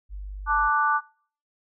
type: tone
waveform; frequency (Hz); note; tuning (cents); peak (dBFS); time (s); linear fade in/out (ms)
sine; 49.21; G1; +7; -32; 0.09-0.71; 50
type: chord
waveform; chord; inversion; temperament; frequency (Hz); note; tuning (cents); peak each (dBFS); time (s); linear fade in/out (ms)
sine; D major; second; equal; 880 / 1174.7 / 1480; A5 / D6 / F#6; 0 / 0 / 0; -25 / -22 / -25; 0.46-1.01; 50
effects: noise-tail reverb RT60 0.5 s tail -24 dB re dry